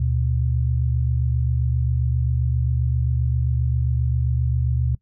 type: tone pair together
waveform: sine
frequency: 73.96 / 121.5 Hz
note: D2 / B2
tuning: +13 / -28 cents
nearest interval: major sixth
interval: 859 cents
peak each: -21 dBFS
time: 0-4.95 s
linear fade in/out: 5 ms
effects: noise-tail reverb RT60 0.1 s tail -20 dB re dry